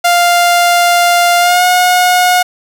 sawtooth tone with pitch glide, 698.5 to 723.1 Hz, F5 to F#5, 0 to -40 cents, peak -3 dBFS, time 0.04-2.43 s, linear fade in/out 10 ms, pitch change +60 cents, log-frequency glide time 1.39-1.64 s, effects none

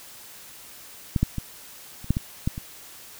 clicks, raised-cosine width 5 ms, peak -9 / -7 / -15 / -27 / -7 / -12 / -10 / -20 dBFS, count 8, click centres 1.162 / 1.23 / 1.383 / 2.044 / 2.106 / 2.169 / 2.475 / 2.579 s, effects white hiss -45 dBFS RMS until 3.19 s

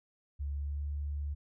sine tone with pitch glide, 71.2 to 72.49 Hz, C#2 to D2, +47 to -22 cents, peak -33 dBFS, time 0.39-1.35 s, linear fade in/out 20 ms, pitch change +31 cents, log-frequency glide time 0.53-0.82 s, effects none

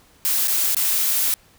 blue noise with dropouts, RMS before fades -20 dBFS, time 0.25-1.34 s, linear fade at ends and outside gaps 0 ms, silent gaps 0.474-0.481 / 0.747-0.767 s, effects pink hiss -54 dBFS RMS until 1.58 s

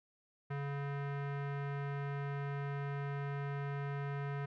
square tone with low-pass filter, 141.2 Hz, C#3, 32 cents sharp, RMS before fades -39 dBFS, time 0.5-4.46 s, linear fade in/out 10 ms, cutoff 1800 Hz, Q 1.8, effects none

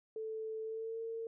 sine tone with pitch glide, 440 to 453.9 Hz, A4 to A#4, 0 to -46 cents, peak -38 dBFS, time 0.16-1.27 s, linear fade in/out 2 ms, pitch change +54 cents, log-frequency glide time 0.62-1 s, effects none

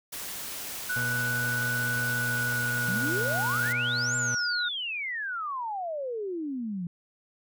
white noise, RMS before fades -37 dBFS, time 0.12-3.73 s, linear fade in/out 10 ms
sine tone with pitch glide, 1480 to 1443.7 Hz, F#6 to F#6, 0 to -43 cents, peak -27 dBFS, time 0.89-4.69 s, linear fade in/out 10 ms, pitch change -43 cents, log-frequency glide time 2.05-3.8 s
35% pulse tone, 121.5 Hz, B2, 28 cents flat, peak -31 dBFS, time 0.96-4.35 s, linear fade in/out 5 ms
sine exponential two-way sweep, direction up then down, 167.1 to 7500 to 167.1 Hz, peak -30 dBFS, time 2.88-6.87 s, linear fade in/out 2 ms, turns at 4.16 s
effects none

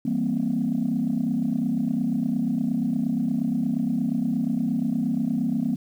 sine chord, C dominant seventh, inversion first, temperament equal, 164.81 / 196 / 233.1 / 261.6 Hz, E3 / G3 / Bb3 / C4, 0 / 0 / 0 / 0 cents, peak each -30 / -28 / -24 / -26 dBFS, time 0.05-5.76 s, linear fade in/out 5 ms, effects tanh soft clip ceiling -15 dBFS + 9-bit

